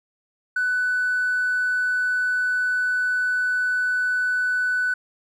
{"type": "tone with hard clipping", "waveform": "sine", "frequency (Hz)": 1494, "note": "F#6", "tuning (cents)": 16, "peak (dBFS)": -20, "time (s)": [0.56, 4.94], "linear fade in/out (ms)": 5, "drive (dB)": 1, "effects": []}